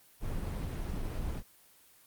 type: noise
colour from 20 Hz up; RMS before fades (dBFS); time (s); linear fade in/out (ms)
brown; -35; 0.2-1.43; 50
effects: white hiss -61 dBFS RMS until 2.06 s + Opus 24 kbps